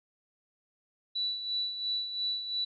sine tone with tremolo, 3951 Hz, B7, in tune, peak -28 dBFS, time 1.15-2.65 s, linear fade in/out 10 ms, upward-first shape sine, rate 2.9 Hz, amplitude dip 60%, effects none

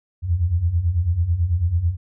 sine beating tone pair, 79.9 / 89 Hz, D#2 / F2, +47 / +33 cents, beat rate 9.1 Hz, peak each -23 / -18 dBFS, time 0.22-1.97 s, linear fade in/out 50 ms, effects none

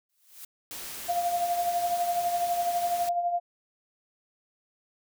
blue noise with exponential growth, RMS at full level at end -40 dBFS, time 0.09-0.45 s, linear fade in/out 5 ms, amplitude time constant 78 ms
white noise, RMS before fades -39 dBFS, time 0.71-3.09 s, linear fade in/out 0 ms
sine tone with tremolo, 698.5 Hz, F5, in tune, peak -22 dBFS, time 1.08-3.4 s, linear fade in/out 20 ms, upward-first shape triangle, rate 12 Hz, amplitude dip 60%
effects none

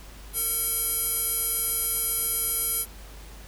square tone with band-pass filter, 453.8 Hz, A#4, 47 cents flat, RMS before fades -27 dBFS, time 0.33-2.86 s, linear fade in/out 50 ms, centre 11000 Hz, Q 6.2, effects added 50 Hz sine -43 dBFS peak until 3.47 s + pink hiss -48 dBFS RMS until 3.47 s

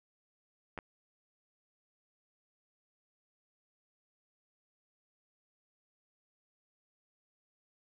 clicks, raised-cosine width 0.5 ms, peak -26 dBFS, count 2, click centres 0.777 / 0.788 s, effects none

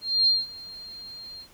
sine tone with ADSR envelope, 4198 Hz, C8, 5 cents sharp, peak -16 dBFS, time 0.01-1.48 s, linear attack 260 ms, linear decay 190 ms, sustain -22 dB, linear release 81 ms, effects pink hiss -55 dBFS RMS until 1.53 s

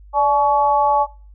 sine tone with amplitude modulation, 855 Hz, A5, 50 cents flat, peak -8 dBFS, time 0.13-1.07 s, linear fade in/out 50 ms, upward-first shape sine, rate 269 Hz, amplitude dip 100%, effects noise-tail reverb RT60 0.4 s tail -22 dB re dry + added 50 Hz sine -40 dBFS peak until 1.34 s

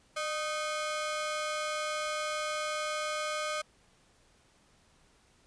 sawtooth ring-modulated tone, 927 Hz, A#5, 10 cents flat, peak -25 dBFS, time 0.16-3.62 s, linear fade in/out 10 ms, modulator 320 Hz, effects pink hiss -65 dBFS RMS until 5.46 s + resampled to 22050 Hz

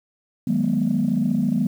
sine chord, G# minor seventh, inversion second, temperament equal with one note detuned, 155.56 / 185 / 207.7 / 241.9 Hz, D#3 / F#3 / G#3 / B3, 0 / 0 / 0 / -36 cents, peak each -26 / -24 / -22 / -21 dBFS, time 0.47-1.67 s, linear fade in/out 5 ms, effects tanh soft clip ceiling -11 dBFS + 8-bit

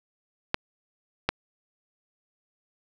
clicks, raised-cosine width 0.3 ms, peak -6 dBFS, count 2, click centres 0.544 / 1.29 s, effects none

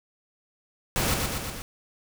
pink noise with echo, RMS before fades -25 dBFS, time 0.96-1.14 s, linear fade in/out 0 ms, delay 120 ms, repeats 4, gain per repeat -3 dB, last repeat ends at 1.62 s, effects none

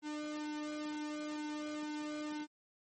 sawtooth tone with flanger, 301.1 Hz, D4, 43 cents sharp, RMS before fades -41 dBFS, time 0.02-2.47 s, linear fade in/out 50 ms, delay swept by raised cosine 1.7 to 2.25 ms, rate 2.1 Hz, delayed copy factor -0.8, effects MP3 32 kbps

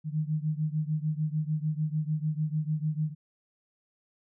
sine beating tone pair, 151.8 / 158.5 Hz, D#3 / D#3, -42 / +32 cents, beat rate 6.7 Hz, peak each -29 / -31 dBFS, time 0.04-3.15 s, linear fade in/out 50 ms, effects none

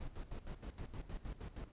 brown noise with tremolo, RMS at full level -44 dBFS, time 0-1.72 s, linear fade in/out 10 ms, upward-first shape square, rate 6.4 Hz, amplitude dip 75%, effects resampled to 8000 Hz

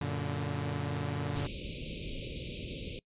sawtooth chord, Gb augmented, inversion none, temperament equal with one note detuned, 92.5 / 116.54 / 144.39 Hz, Gb2 / Bb2 / D3, 0 / 0 / -29 cents, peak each -34 / -34 / -31 dBFS, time 0.01-1.47 s, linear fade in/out 5 ms
pink band-stop noise, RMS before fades -39 dBFS, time 1.36-2.99 s, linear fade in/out 0 ms, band 570 to 2300 Hz, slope 96 dB/octave
effects noise-tail reverb RT60 0.1 s tail -24 dB re dry + resampled to 8000 Hz

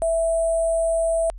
sine tone with sample-and-hold, 660 Hz, E5, 2 cents sharp, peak -18 dBFS, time 0.02-1.3 s, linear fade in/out 0 ms, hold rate 8820 Hz, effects added 42 Hz sine -34 dBFS peak until 1.38 s + resampled to 24000 Hz

